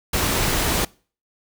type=noise; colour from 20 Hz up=pink; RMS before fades=-21 dBFS; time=0.13-0.85 s; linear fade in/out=5 ms; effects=noise-tail reverb RT60 0.4 s tail -24 dB re dry